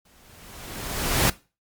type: noise with exponential growth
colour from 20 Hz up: pink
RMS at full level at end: -18 dBFS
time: 0.05-1.3 s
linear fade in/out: 5 ms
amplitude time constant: 270 ms
effects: noise-tail reverb RT60 0.3 s tail -19 dB re dry + MP3 96 kbps